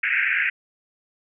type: band-pass noise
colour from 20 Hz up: pink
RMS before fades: -22 dBFS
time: 0.03-0.5 s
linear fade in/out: 5 ms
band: 1500 to 2600 Hz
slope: 96 dB/octave
effects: none